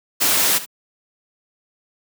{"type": "noise with echo", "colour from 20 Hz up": "white", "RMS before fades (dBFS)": -17, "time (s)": [0.2, 0.59], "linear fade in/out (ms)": 20, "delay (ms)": 72, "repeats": 1, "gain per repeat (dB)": -15, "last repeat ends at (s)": 0.662, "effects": ["high-pass 150 Hz 12 dB/octave"]}